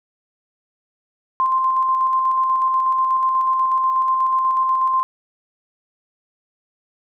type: tone with tremolo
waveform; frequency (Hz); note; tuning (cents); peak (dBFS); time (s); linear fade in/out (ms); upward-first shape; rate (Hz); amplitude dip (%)
sine; 1046.5; C6; 0; -14; 1.4-5.03; 0; square; 8.2; 25
effects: none